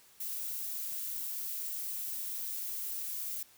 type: noise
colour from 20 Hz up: violet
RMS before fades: -38 dBFS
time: 0.2-3.43 s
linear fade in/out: 5 ms
effects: white hiss -61 dBFS RMS until 3.57 s